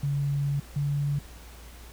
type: tone pair in turn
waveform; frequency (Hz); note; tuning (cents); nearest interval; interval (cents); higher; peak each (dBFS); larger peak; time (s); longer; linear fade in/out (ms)
sine; 141.6 / 143.33; C#3 / D3; +37 / -42; unison; 21; second; -24; neither; 0.03-0.6 / 0.76-1.19; first; 5
effects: added 58 Hz sine -45 dBFS peak until 1.92 s + pink hiss -50 dBFS RMS until 1.92 s